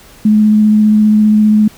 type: tone with vibrato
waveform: sine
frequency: 213.1 Hz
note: G#3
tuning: 45 cents sharp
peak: -5 dBFS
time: 0.25-1.68 s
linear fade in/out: 5 ms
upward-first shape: sine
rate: 15 Hz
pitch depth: 11 cents each way
effects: pink hiss -40 dBFS RMS until 1.77 s